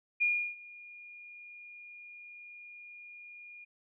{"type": "tone with ADSR envelope", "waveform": "sine", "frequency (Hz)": 2427, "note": "D#7", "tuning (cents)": -44, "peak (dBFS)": -24, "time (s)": [0.2, 3.65], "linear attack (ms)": 21, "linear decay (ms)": 330, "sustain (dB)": -23, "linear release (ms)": 14, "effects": []}